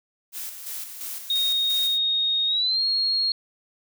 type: noise with tremolo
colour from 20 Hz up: blue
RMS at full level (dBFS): -33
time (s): 0.32-1.99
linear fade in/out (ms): 50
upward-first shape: square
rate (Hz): 2.9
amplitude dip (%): 50
type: tone with pitch glide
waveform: sine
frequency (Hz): 3724 to 4278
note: A#7 to C8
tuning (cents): -2 to +38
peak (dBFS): -20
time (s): 1.3-3.32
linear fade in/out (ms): 2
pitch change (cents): +240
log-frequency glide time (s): 2.47-2.83
effects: none